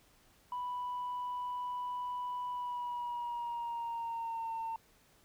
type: tone with pitch glide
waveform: sine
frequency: 987.8 to 905.8 Hz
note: B5 to A#5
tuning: 0 to -50 cents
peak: -34 dBFS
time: 0.52-4.76 s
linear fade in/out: 2 ms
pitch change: -150 cents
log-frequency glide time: 2.49-4.54 s
effects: tanh soft clip ceiling -33 dBFS + pink hiss -66 dBFS RMS until 5.24 s